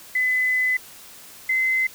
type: tone pair in turn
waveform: sine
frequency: 2014 / 2054 Hz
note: B6 / C7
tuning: +33 / -33 cents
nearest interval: unison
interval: 34 cents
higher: second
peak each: -18 / -18 dBFS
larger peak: neither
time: 0.15-0.77 / 1.49-1.87 s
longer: first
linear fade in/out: 5 ms
effects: white hiss -44 dBFS RMS until 1.94 s